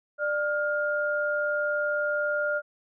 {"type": "tone pair together", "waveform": "sine", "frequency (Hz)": [593.7, 1412], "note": ["D5", "F6"], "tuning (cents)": [19, 19], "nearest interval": "octave + minor third", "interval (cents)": 1500, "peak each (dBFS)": -27, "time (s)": [0.18, 2.62], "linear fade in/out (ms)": 50, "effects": []}